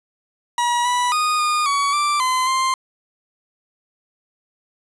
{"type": "tone with pitch steps", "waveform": "40% pulse", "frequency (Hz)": [961, 982, 1234, 1220, 1128, 1174, 1026, 1049], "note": ["B5", "B5", "D#6", "D#6", "C#6", "D6", "C6", "C6"], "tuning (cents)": [-48, -10, -15, -34, 30, -1, -34, 4], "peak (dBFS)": -16, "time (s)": [0.58, 2.74], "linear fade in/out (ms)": 2, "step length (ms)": 270, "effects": ["resampled to 24000 Hz", "7-bit"]}